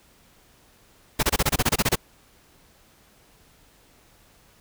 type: noise bursts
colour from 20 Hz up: pink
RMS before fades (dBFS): -20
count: 12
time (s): 1.19-1.957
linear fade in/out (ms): 10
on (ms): 41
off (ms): 25
effects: pink hiss -57 dBFS RMS until 4.6 s